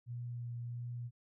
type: tone with vibrato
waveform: sine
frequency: 120 Hz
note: B2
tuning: 49 cents flat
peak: -39 dBFS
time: 0.06-1.11 s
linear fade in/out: 50 ms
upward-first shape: triangle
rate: 1.5 Hz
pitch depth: 14 cents each way
effects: none